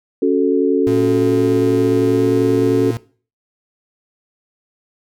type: chord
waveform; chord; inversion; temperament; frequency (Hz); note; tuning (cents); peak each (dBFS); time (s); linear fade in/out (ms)
sine; F# minor; second; equal; 277.2 / 370 / 440; C#4 / F#4 / A4; 0 / 0 / 0; -16; 0.22-2.91; 5
type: tone with pitch glide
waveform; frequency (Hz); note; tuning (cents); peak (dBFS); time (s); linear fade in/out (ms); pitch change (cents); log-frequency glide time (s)
40% pulse; 114.3 to 115.96; A#2 to A#2; -34 to -9; -21; 0.87-2.97; 0; +25; 2.13-2.26
effects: noise-tail reverb RT60 0.4 s tail -19 dB re dry